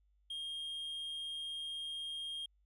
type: tone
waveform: triangle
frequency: 3228 Hz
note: G#7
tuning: 50 cents flat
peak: -38 dBFS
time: 0.3-2.46 s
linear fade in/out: 5 ms
effects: added 50 Hz sine -69 dBFS peak until 2.65 s